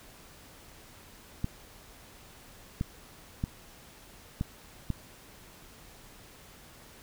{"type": "clicks", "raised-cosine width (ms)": 5, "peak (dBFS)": -17, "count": 5, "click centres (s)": [1.444, 2.811, 3.439, 4.411, 4.903], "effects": ["pink hiss -53 dBFS RMS until 7.02 s"]}